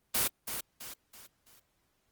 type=noise with echo; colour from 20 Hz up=white; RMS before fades=-28 dBFS; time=0.14-0.28 s; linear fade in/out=10 ms; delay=330 ms; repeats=4; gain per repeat=-8 dB; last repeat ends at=1.6 s; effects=pink hiss -75 dBFS RMS until 2.11 s + Opus 24 kbps